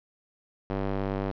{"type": "tone with band-pass filter", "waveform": "square", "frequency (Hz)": 49, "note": "G1", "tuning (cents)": 0, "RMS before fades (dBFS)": -30, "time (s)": [0.69, 1.32], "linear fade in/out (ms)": 20, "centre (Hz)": 480, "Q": 0.64, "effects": ["resampled to 11025 Hz", "8-bit"]}